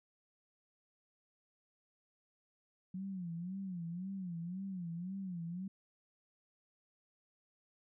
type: tone with vibrato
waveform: sine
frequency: 180.6 Hz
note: F#3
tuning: 42 cents flat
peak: -39 dBFS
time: 2.94-5.68 s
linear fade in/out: 5 ms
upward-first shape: sine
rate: 1.9 Hz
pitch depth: 140 cents each way
effects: none